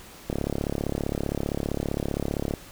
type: click train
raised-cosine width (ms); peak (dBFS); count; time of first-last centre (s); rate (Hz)
2; -13; 80; 0.3-2.538; 35.3
effects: pink hiss -46 dBFS RMS until 2.71 s